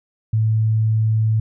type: tone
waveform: sine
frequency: 110 Hz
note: A2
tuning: in tune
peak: -14 dBFS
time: 0.33-1.4 s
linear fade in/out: 5 ms
effects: none